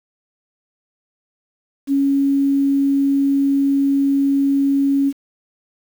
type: tone with quantisation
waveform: sine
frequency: 277.2 Hz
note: C#4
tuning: in tune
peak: -13 dBFS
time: 1.87-5.13 s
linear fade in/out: 50 ms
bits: 7
effects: none